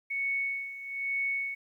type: tone with tremolo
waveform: sine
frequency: 2217 Hz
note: C#7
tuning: in tune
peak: -27 dBFS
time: 0.1-1.55 s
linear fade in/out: 10 ms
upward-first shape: sine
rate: 1.1 Hz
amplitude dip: 75%
effects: 11-bit